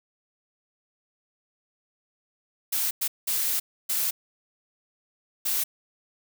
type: noise bursts at uneven times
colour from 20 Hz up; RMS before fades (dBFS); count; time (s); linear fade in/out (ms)
blue; -26; 5; 2.72-2.91 / 3.01-3.08 / 3.27-3.6 / 3.89-4.11 / 5.45-5.64; 10
effects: none